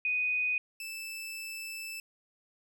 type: tone pair in turn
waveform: sine / sawtooth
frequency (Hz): 2489 / 2637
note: D#7 / E7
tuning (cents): 0 / 0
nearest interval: minor second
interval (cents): 100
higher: second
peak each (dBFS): -27 / -35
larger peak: first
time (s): 0.05-0.58 / 0.8-2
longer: second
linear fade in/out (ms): 2
effects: none